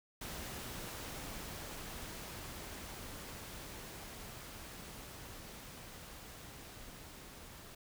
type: noise with level ramp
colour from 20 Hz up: pink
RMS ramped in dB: -44 to -53 dBFS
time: 0.21-7.75 s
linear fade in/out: 5 ms
effects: none